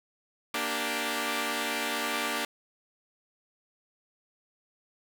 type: chord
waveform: 5% pulse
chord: G minor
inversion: first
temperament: equal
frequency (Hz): 233.1 / 293.7 / 392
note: Bb3 / D4 / G4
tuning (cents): 0 / 0 / 0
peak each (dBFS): -22 / -21 / -24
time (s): 0.54-2.45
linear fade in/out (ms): 2
effects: none